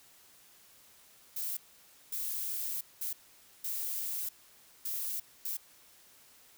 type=noise bursts at uneven times; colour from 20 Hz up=violet; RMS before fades=-36 dBFS; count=6; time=1.36-1.57 / 2.12-2.81 / 3.01-3.13 / 3.64-4.29 / 4.85-5.2 / 5.45-5.57 s; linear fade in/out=5 ms; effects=white hiss -60 dBFS RMS until 6.57 s